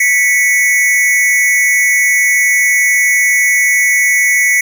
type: tone pair together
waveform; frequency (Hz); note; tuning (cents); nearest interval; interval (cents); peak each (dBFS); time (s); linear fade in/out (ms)
square; 1975.5 / 2216; B6 / C#7; 0 / -1; major second; 199; -12; 0-4.61; 5
effects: none